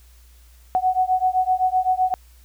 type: beating tone pair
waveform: sine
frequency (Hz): 739 / 746.8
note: F#5 / F#5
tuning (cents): -2 / +16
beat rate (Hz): 7.8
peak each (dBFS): -20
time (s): 0.75-2.14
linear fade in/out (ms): 0
effects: added 60 Hz sine -47 dBFS peak until 2.44 s + white hiss -57 dBFS RMS until 2.44 s